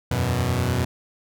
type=chord; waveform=sawtooth; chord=E suspended second; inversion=none; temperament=equal; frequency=82.41 / 92.5 / 123.47 Hz; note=E2 / F#2 / B2; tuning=0 / 0 / 0 cents; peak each=-24 / -21 / -19 dBFS; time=0.11-0.85 s; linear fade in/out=5 ms; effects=none

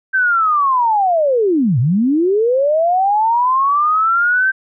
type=linear two-way sweep; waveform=sine; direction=down then up; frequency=1568 to 110 to 1568 Hz; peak=-11 dBFS; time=0.13-4.52 s; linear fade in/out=20 ms; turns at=1.79 s; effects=none

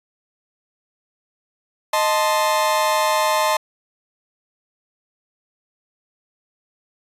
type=chord; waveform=40% pulse; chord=A diminished; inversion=second; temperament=equal; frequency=622.3 / 880 / 1046.5 Hz; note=Eb5 / A5 / C6; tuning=0 / 0 / 0 cents; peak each=-20 dBFS; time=1.93-3.57 s; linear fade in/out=5 ms; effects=resampled to 32000 Hz

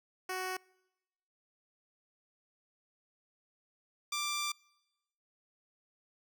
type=tone pair in turn; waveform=10% pulse; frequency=371.6 / 1179.8 Hz; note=F#4 / D6; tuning=+7 / +8 cents; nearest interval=octave + minor sixth; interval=2001 cents; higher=second; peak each=-27 / -25 dBFS; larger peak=second; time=0.29-0.57 / 4.12-4.52 s; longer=second; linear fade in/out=5 ms; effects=noise-tail reverb RT60 1.0 s tail -26 dB re dry

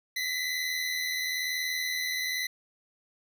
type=tone pair together; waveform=25% pulse; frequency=1948 / 2029 Hz; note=B6 / B6; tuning=-24 / +46 cents; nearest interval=minor second; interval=70 cents; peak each=-31 / -27 dBFS; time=0.16-2.47 s; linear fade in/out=5 ms; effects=none

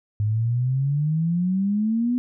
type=exponential sweep; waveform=sine; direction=up; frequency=103.3 to 250.3 Hz; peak=-19 dBFS; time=0.2-2.18 s; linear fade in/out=0 ms; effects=none

